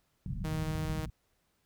white low-pass noise, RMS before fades -37 dBFS, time 0.26-1.1 s, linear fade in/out 2 ms, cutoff 190 Hz, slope 48 dB/octave
sawtooth tone, 156.7 Hz, D#3, 13 cents sharp, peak -31 dBFS, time 0.44-1.06 s, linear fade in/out 10 ms
effects pink hiss -75 dBFS RMS until 1.65 s

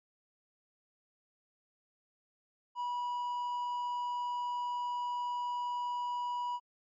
triangle tone, 975 Hz, B5, 23 cents flat, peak -31 dBFS, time 2.75-6.6 s, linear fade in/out 50 ms, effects MP3 32 kbps

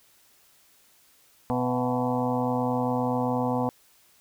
harmonic tone with a mistuned harmonic, 124.7 Hz, B2, 17 cents sharp, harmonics 1 / 2 / 4 / 5 / 6 / 7 / 8 / 9, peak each -32 / -27 / -30 / -36 / -32 / -33 / -35 / -42 dBFS, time 1.5-3.69 s, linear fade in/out 0 ms, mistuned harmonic 5, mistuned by +100 cents, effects white hiss -60 dBFS RMS until 4.2 s

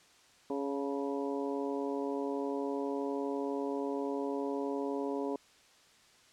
harmonic tone with a mistuned harmonic, 139.4 Hz, C#3, 10 cents sharp, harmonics 2 / 3 / 4 / 5 / 6 / 7, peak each -36 / -36 / -41 / -45 / -47 / -44 dBFS, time 0.5-5.36 s, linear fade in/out 2 ms, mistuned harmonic 6, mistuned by +63 cents, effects white hiss -62 dBFS RMS until 6.32 s + low-pass 7000 Hz 12 dB/octave

